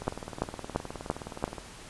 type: two click trains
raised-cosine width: 1 ms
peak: -23 / -12 dBFS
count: 31 / 5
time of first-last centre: 0.02-1.583 / 0.08-1.441 s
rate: 19.2 / 2.94 Hz
effects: pink hiss -47 dBFS RMS until 1.89 s + resampled to 24000 Hz